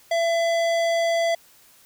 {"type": "tone with hard clipping", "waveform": "sine", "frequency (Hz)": 671, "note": "E5", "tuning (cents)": 31, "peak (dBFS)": -21, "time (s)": [0.11, 1.35], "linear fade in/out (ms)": 5, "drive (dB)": 16, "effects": ["white hiss -54 dBFS RMS until 1.85 s"]}